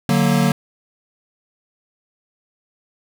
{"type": "chord", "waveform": "square", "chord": "D augmented", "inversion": "none", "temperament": "equal", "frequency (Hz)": [146.83, 185, 233.1], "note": ["D3", "F#3", "A#3"], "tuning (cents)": [0, 0, 0], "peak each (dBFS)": -19, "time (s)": [0.09, 0.52], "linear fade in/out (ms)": 2, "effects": []}